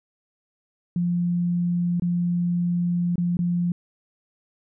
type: tone with dropouts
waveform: sine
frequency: 174.61 Hz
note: F3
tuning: in tune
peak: -20 dBFS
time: 0.96-3.72 s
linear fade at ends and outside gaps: 2 ms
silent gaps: 1.998-2.021 / 3.157-3.18 / 3.37-3.39 s
effects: none